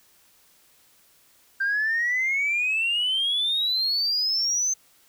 sine exponential sweep, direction up, 1568 to 6272 Hz, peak -20 dBFS, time 1.6-4.74 s, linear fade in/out 10 ms, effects tanh soft clip ceiling -18 dBFS + white hiss -59 dBFS RMS until 5.08 s

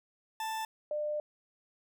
40% pulse / sine tone pair in turn, 883 / 599.1 Hz, A5 / D5, +6 / +34 cents, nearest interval perfect fifth, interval 672 cents, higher first, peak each -33 / -31 dBFS, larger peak second, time 0.4-0.65 / 0.91-1.2 s, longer second, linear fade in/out 2 ms, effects none

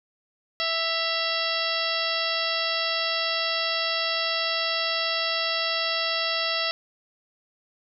harmonic tone with a mistuned harmonic, 659.3 Hz, E5, in tune, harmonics 1 / 2 / 3 / 4 / 5 / 6 / 7 / 8, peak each -32 / -32 / -32 / -32 / -32 / -32 / -32 / -32 dBFS, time 0.6-6.71 s, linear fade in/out 0 ms, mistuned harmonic 4, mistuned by +62 cents, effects none

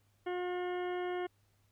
harmonic tone, 358.9 Hz, F4, 47 cents sharp, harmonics 1 / 2 / 3 / 4 / 5 / 6 / 8 / 9, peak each -35 / -41 / -49 / -49 / -50 / -51 / -56 / -58 dBFS, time 0.26-1.27 s, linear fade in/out 10 ms, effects added 101 Hz sine -70 dBFS peak until 1.71 s + pink hiss -75 dBFS RMS until 1.71 s

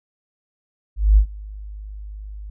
sine tone with ADSR envelope, 51.4 Hz, G#1, 17 cents flat, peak -7 dBFS, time 0.96-2.5 s, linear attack 210 ms, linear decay 88 ms, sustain -24 dB, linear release 4 ms, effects none

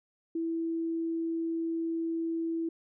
sine tone, 329.6 Hz, E4, in tune, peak -29 dBFS, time 0.35-2.69 s, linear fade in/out 5 ms, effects none

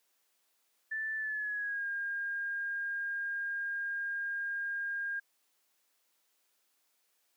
sine tone with pitch glide, 1760 to 1613.9 Hz, A6 to G6, 0 to +50 cents, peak -33 dBFS, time 0.91-5.2 s, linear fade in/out 10 ms, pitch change -150 cents, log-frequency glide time 1.16-1.87 s, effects white hiss -75 dBFS RMS until 7.36 s + high-pass 300 Hz 12 dB/octave

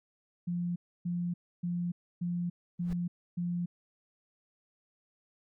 sine tone bursts, 174.61 Hz, F3, in tune, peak -30 dBFS, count 6, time 0.47-3.66 s, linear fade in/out 10 ms, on 290 ms, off 290 ms
brown noise with exponential growth, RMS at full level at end -37 dBFS, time 2.78-2.93 s, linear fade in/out 0 ms, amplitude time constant 32 ms
effects none

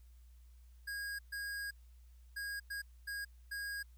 square tone bursts at uneven times, 1636 Hz, G#6, 26 cents flat, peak -40 dBFS, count 6, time 0.87-1.19 / 1.32-1.71 / 2.36-2.6 / 2.7-2.82 / 3.07-3.25 / 3.51-3.83 s, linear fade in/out 10 ms, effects added 60 Hz sine -56 dBFS peak until 3.97 s + white hiss -75 dBFS RMS until 3.97 s

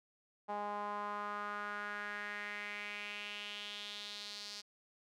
sawtooth tone with band-pass filter sweep, 206.3 Hz, G#3, 11 cents flat, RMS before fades -43 dBFS, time 0.48-4.62 s, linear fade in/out 20 ms, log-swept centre 840 to 4800 Hz, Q 3.6, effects none

